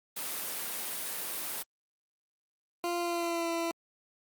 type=noise; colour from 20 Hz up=white; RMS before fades=-36 dBFS; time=0.16-1.63 s; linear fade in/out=10 ms
type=tone with pitch glide; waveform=20% pulse; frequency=346.9 to 335.3 Hz; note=F4 to E4; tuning=-12 to +30 cents; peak=-25 dBFS; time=2.84-3.71 s; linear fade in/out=0 ms; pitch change=-58 cents; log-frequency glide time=2.99-3.49 s
effects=high-pass 200 Hz 12 dB/octave + Opus 32 kbps